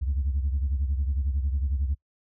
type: beating tone pair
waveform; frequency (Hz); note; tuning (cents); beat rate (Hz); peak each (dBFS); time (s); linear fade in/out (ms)
sine; 67.6 / 78.6; C#2 / D#2; -43 / +18; 11; -23 / -29; 0.01-1.95; 20
effects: noise-tail reverb RT60 0.1 s tail -25 dB re dry + tanh soft clip ceiling -19 dBFS